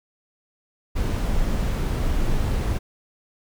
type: noise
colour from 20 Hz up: brown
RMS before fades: -22 dBFS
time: 0.95-2.79 s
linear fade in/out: 20 ms
effects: none